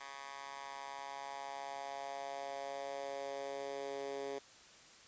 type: tone with high-pass filter sweep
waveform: 10% pulse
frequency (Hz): 138.59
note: C#3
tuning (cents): 0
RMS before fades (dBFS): -44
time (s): 0-4.39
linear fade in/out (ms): 10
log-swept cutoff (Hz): 1200 to 400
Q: 2.8
effects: white hiss -59 dBFS RMS until 5.07 s + resampled to 16000 Hz